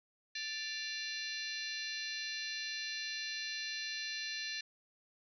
harmonic tone with a mistuned harmonic, 587.3 Hz, D5, in tune, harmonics 3 / 4 / 5 / 6 / 7 / 8 / 9 / 10, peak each -44 / -48 / -46 / -49 / -42 / -51 / -54 / -51 dBFS, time 0.35-4.61 s, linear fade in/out 5 ms, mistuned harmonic 5, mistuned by -100 cents, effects none

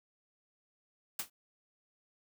white noise with exponential decay, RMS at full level -31 dBFS, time 1.19-1.3 s, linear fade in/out 5 ms, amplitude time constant 23 ms, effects none

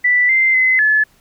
sine tone with pitch steps, 1975 / 2082 / 2042 / 1722 Hz, B6 / C7 / C7 / A6, 0 / -9 / -43 / -38 cents, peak -10 dBFS, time 0.04-1.04 s, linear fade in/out 10 ms, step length 250 ms, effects pink hiss -54 dBFS RMS until 1.2 s

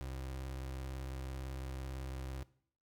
30% pulse tone with vibrato, 65.9 Hz, C2, 13 cents sharp, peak -38 dBFS, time 0.01-2.43 s, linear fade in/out 0 ms, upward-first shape sine, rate 18 Hz, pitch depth 54 cents each way, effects noise-tail reverb RT60 0.6 s tail -20 dB re dry

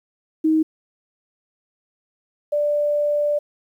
sine tone pair in turn, 315.2 / 588.5 Hz, D#4 / D5, +23 / +3 cents, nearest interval major seventh, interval 1080 cents, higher second, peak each -14 / -17 dBFS, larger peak first, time 0.44-0.63 / 2.52-3.39 s, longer second, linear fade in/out 10 ms, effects 9-bit

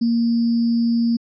sine tone with sample-and-hold, 233.1 Hz, A#3, in tune, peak -15 dBFS, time 0.01-1.17 s, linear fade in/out 10 ms, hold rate 4900 Hz, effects resampled to 16000 Hz

